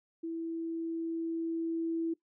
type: tone with level ramp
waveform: sine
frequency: 329.6 Hz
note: E4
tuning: in tune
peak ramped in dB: -34 to -29 dBFS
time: 0.23-2.14 s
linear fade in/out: 10 ms
effects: noise-tail reverb RT60 0.1 s tail -19 dB re dry